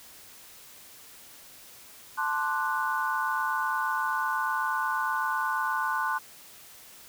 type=chord; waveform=sine; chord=D dominant seventh; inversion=second; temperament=equal; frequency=880 / 1046.5 / 1174.7 / 1480 Hz; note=A5 / C6 / D6 / F#6; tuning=0 / 0 / 0 / 0 cents; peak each=-32 / -30 / -35 / -30 dBFS; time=2.17-6.19 s; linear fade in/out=20 ms; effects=white hiss -50 dBFS RMS until 7.08 s